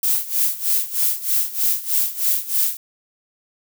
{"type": "noise with tremolo", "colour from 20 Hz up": "violet", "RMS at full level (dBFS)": -17, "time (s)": [0.03, 2.77], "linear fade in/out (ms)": 2, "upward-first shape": "sine", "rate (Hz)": 3.2, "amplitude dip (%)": 85, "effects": []}